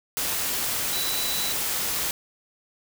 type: tone in noise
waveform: sine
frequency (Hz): 3952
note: B7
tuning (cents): 0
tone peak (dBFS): -30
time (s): 0.93-1.52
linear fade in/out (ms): 0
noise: white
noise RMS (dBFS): -27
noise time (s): 0.17-2.11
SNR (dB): -6
effects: none